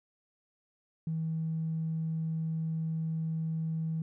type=tone with tanh clipping; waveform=triangle; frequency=161 Hz; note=E3; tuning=41 cents flat; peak=-30 dBFS; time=1.07-4.02 s; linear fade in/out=2 ms; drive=4 dB; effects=none